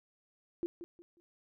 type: tone with echo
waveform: sine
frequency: 344.1 Hz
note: F4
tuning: 26 cents flat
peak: -31 dBFS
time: 0.63-0.66 s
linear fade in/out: 0 ms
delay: 180 ms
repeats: 3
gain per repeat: -11 dB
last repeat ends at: 1.2 s
effects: none